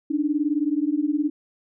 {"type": "beating tone pair", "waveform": "sine", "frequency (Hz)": [287.6, 306.6], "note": ["D4", "D#4"], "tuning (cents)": [-36, -25], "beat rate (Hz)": 19, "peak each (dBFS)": -23, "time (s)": [0.1, 1.3], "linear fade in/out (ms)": 10, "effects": []}